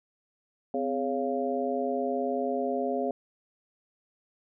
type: harmonic tone with a mistuned harmonic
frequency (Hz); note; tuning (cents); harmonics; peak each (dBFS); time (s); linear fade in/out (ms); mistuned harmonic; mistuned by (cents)
138.59; C#3; 0; 2 / 3 / 4 / 5; -32 / -32 / -32 / -32; 0.74-3.11; 2; 2; -130
effects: none